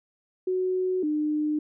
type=tone pair in turn; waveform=sine; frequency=370 / 302.2 Hz; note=F#4 / D4; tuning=0 / +50 cents; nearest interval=major third; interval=350 cents; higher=first; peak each=-23 dBFS; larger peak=neither; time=0.47-1.03 / 1.03-1.59 s; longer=neither; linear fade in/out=5 ms; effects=none